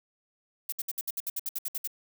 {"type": "noise bursts", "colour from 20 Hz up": "violet", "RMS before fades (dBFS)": -32, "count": 13, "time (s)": [0.69, 1.875], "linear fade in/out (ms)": 5, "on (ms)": 33, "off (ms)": 63, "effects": []}